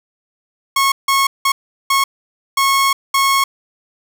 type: tone bursts at uneven times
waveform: sawtooth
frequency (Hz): 1094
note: C#6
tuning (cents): -23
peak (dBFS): -8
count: 6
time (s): 0.76-0.92 / 1.08-1.27 / 1.45-1.52 / 1.9-2.04 / 2.57-2.93 / 3.14-3.44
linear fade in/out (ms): 5
effects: none